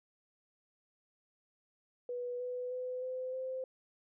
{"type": "tone with pitch steps", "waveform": "sine", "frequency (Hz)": [490, 497.1, 504.4, 511.7, 519.1], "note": ["B4", "B4", "B4", "C5", "C5"], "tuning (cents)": [-14, 11, 36, -39, -14], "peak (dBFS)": -36, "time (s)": [2.09, 3.64], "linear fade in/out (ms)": 2, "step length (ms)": 310, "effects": []}